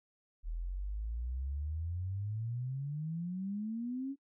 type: exponential sweep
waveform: sine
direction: up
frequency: 39.25 to 281.2 Hz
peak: -35 dBFS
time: 0.43-4.16 s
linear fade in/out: 50 ms
effects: noise-tail reverb RT60 0.1 s tail -20 dB re dry